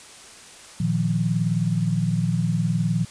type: chord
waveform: sine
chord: Bb suspended fourth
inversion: none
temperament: just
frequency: 116.54 / 155.39 / 174.81 Hz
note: Bb2 / Eb3 / F3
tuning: 0 / -2 / +2 cents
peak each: -25 / -24 / -23 dBFS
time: 0.8-3.05 s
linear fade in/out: 5 ms
effects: white hiss -44 dBFS RMS until 3.1 s + resampled to 22050 Hz